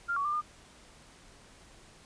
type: tone with pitch steps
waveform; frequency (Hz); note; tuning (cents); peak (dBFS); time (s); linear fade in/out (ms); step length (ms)
sine; 1394 / 1125 / 1191 / 1212; F6 / C#6 / D6 / D#6; -4 / +25 / +24 / -46; -28; 0.08-0.416; 20; 84
effects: pink hiss -56 dBFS RMS until 2.05 s + resampled to 22050 Hz